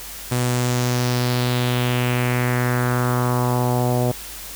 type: tone with low-pass filter sweep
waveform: sawtooth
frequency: 123.47 Hz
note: B2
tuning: in tune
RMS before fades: -20 dBFS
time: 0.31-4.12 s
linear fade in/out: 10 ms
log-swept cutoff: 9600 to 630 Hz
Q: 2.6
effects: added 50 Hz sine -42 dBFS peak until 4.55 s + white hiss -35 dBFS RMS until 4.55 s